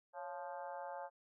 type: harmonic tone with a mistuned harmonic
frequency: 174.61 Hz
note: F3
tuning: in tune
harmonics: 3 / 4 / 5 / 6 / 7 / 8 / 9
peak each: -48 / -49 / -47 / -57 / -58 / -61 / -58 dBFS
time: 0.13-1.1 s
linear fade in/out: 50 ms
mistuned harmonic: 3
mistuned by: +90 cents
effects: none